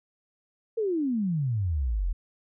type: exponential sweep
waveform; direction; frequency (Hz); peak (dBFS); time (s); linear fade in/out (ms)
sine; down; 466.2 to 38.89; -24; 0.77-2.13; 10
effects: none